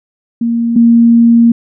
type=tone pair in turn; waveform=sine; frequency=233.1 / 233.1 Hz; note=A#3 / A#3; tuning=0 / 0 cents; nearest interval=unison; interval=0 cents; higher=neither; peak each=-10 / -3 dBFS; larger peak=second; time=0.41-0.76 / 0.76-1.52 s; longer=second; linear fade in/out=5 ms; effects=none